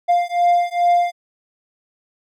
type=beating tone pair; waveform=triangle; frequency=699 / 701.4 Hz; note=F5 / F5; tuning=+1 / +7 cents; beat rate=2.4 Hz; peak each=-15 dBFS; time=0.08-1.12 s; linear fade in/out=20 ms; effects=none